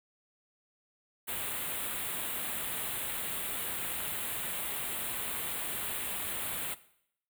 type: band-stop noise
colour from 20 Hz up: white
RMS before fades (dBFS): -36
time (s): 1.27-6.75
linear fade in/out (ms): 20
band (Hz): 3800 to 8100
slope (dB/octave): 48
effects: noise-tail reverb RT60 0.7 s tail -17 dB re dry